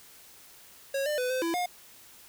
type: tone with pitch steps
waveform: square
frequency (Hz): 548 / 598 / 501 / 514 / 334 / 715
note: C#5 / D5 / B4 / C5 / E4 / F5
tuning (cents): -20 / +31 / +25 / -31 / +23 / +41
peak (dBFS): -28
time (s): 0.94-1.66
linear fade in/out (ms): 5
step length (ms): 120
effects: white hiss -53 dBFS RMS until 2.28 s